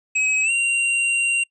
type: tone with pitch glide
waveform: square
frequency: 2548 to 2763 Hz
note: D#7 to F7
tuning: +41 to -19 cents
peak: -18 dBFS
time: 0.15-1.44 s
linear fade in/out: 10 ms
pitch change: +140 cents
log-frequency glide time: 0.43-0.51 s
effects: noise-tail reverb RT60 0.1 s tail -25 dB re dry + resampled to 24000 Hz